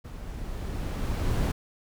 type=noise with level ramp; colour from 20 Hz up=brown; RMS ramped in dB=-40 to -24 dBFS; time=0.04-1.52 s; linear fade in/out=10 ms; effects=none